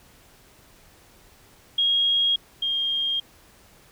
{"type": "tone pair in turn", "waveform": "sine", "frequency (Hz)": [3274, 3221], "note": ["G#7", "G7"], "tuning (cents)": [-25, 46], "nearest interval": "unison", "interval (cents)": 29, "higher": "first", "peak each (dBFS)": [-18, -22], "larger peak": "first", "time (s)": [[1.78, 2.36], [2.62, 3.2]], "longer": "neither", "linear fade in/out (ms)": 5, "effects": ["pink hiss -54 dBFS RMS until 3.91 s"]}